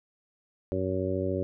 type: harmonic tone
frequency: 93.8 Hz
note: F#2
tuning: 24 cents sharp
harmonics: 1 / 2 / 3 / 4 / 5 / 6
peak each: -33 / -36 / -34 / -32 / -36 / -33 dBFS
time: 0.72-1.43 s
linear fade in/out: 0 ms
effects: none